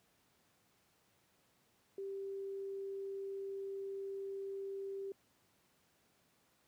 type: tone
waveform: sine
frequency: 392 Hz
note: G4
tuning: in tune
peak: -40 dBFS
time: 1.98-5.12 s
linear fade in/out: 2 ms
effects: pink hiss -73 dBFS RMS until 6.67 s + high-pass 100 Hz 12 dB/octave